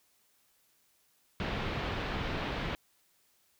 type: low-pass noise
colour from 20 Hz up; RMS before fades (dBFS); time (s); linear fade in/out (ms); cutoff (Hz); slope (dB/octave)
pink; -35; 1.4-2.75; 0; 3600; 24
effects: white hiss -70 dBFS RMS until 3.59 s